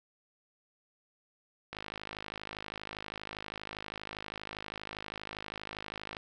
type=click train; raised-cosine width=0.3 ms; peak=-23 dBFS; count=234; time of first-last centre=1.73-6.168 s; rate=52.5 Hz; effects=none